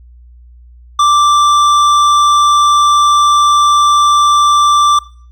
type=tone with hard clipping; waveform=sine; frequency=1174.7 Hz; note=D6; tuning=in tune; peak=-8 dBFS; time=0.99-4.99 s; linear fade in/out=5 ms; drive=11 dB; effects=noise-tail reverb RT60 0.5 s tail -21 dB re dry + added 60 Hz sine -36 dBFS peak until 5.31 s